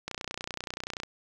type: click train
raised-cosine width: 0.2 ms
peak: -17 dBFS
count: 30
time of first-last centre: 0.08-1.034 s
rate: 30.4 Hz
effects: none